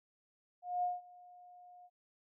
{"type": "tone with ADSR envelope", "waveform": "sine", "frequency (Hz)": 716, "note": "F5", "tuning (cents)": 43, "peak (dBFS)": -30, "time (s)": [0.62, 1.9], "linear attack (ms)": 210, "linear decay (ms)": 180, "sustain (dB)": -24, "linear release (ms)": 48, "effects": []}